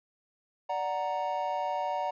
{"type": "chord", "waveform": "triangle", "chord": "D augmented", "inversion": "none", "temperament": "equal", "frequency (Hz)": [587.3, 740, 932.3], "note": ["D5", "F#5", "A#5"], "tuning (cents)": [0, 0, 0], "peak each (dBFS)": [-33, -31, -31], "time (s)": [0.69, 2.11], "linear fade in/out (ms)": 10, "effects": ["resampled to 16000 Hz"]}